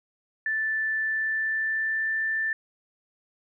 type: tone with pitch glide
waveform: sine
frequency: 1760 to 1773.3 Hz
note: A6 to A6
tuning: 0 to +13 cents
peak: -24 dBFS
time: 0.46-2.53 s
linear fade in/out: 2 ms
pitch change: +13 cents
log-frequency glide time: 1-2.18 s
effects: none